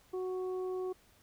harmonic tone, 370 Hz, F#4, in tune, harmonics 1 / 2 / 3, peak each -34 / -48 / -50 dBFS, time 0.13-0.93 s, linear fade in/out 10 ms, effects pink hiss -65 dBFS RMS until 1.22 s

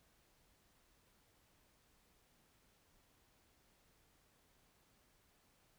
silence, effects pink hiss -73 dBFS RMS until 5.78 s

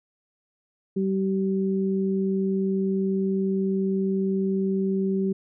sine tone pair together, 192.8 / 384.3 Hz, G3 / G4, -28 / -34 cents, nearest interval octave, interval 1194 cents, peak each -23 / -26 dBFS, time 0.96-5.33 s, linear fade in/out 10 ms, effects none

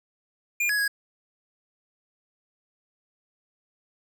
square tone with pitch steps, 2412 / 1677 / 1653 Hz, D7 / G#6 / G#6, +46 / +16 / -9 cents, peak -23 dBFS, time 0.6-0.879 s, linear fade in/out 5 ms, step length 93 ms, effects none

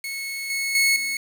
sawtooth tone with level steps, 2192 Hz, C#7, 20 cents flat, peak -25 / -20 / -13 / -21 dBFS, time 0.04-1.17 s, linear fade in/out 2 ms, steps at 0.5 / 0.75 / 0.96 s, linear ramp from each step 2 ms, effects 7-bit

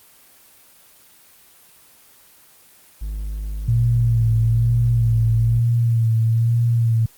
triangle tone, 51.91 Hz, G#1, in tune, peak -22 dBFS, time 3.01-5.6 s, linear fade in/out 10 ms
sine tone with vibrato, 115.3 Hz, A#2, 19 cents flat, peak -14 dBFS, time 3.68-7.06 s, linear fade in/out 5 ms, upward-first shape sine, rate 1.1 Hz, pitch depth 40 cents each way
effects white hiss -50 dBFS RMS until 7.17 s + Opus 24 kbps

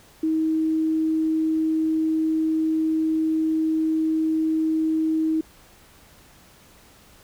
sine tone, 317.4 Hz, D#4, 35 cents sharp, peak -19 dBFS, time 0.23-5.41 s, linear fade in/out 5 ms, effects pink hiss -52 dBFS RMS until 7.23 s

